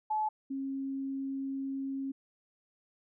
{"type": "tone pair in turn", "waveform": "sine", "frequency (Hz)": [860, 270.9], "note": ["A5", "C#4"], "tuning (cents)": [-40, -40], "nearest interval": "octave + minor sixth", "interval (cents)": 2000, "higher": "first", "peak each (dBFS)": [-28, -33], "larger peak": "first", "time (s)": [[0.1, 0.29], [0.5, 2.12]], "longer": "second", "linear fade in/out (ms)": 10, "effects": []}